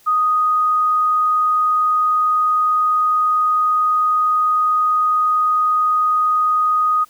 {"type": "tone", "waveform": "sine", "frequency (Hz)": 1244.5, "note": "D#6", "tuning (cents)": 0, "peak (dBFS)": -13, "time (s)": [0.06, 7.05], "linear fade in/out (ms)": 20, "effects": ["white hiss -52 dBFS RMS until 7.09 s"]}